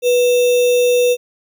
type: tone with sample-and-hold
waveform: sine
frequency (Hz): 490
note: B4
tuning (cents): -14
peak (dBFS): -10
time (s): 0.02-1.17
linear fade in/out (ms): 50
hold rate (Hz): 3150
effects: none